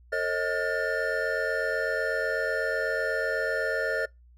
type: tone cluster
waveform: triangle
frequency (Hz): 450.9 / 539 / 627 / 1429 / 1779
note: A4 / C#5 / D#5 / F6 / A6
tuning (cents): +42 / -49 / +13 / +39 / +19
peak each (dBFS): -30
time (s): 0.12-4.06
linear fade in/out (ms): 10
effects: noise-tail reverb RT60 0.2 s tail -26 dB re dry + added 60 Hz sine -52 dBFS peak until 4.37 s